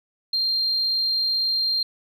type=tone; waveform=sine; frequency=4186 Hz; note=C8; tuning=in tune; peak=-19 dBFS; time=0.33-1.83 s; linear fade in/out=5 ms; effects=tanh soft clip ceiling -15 dBFS